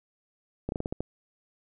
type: slowing click train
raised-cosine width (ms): 2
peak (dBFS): -17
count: 7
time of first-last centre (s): 0.69-1.006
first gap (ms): 31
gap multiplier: 1.21
effects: none